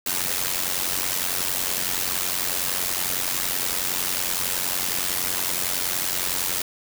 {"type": "noise with amplitude modulation", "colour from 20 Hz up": "white", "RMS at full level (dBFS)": -22, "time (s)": [0.06, 6.62], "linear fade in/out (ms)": 5, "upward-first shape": "sine", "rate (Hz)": 90.8, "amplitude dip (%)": 75, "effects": []}